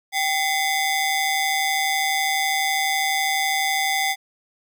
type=ring-modulated tone; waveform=sawtooth; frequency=1408 Hz; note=F6; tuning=14 cents sharp; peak=-13 dBFS; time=0.12-4.16 s; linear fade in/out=50 ms; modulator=628 Hz; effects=none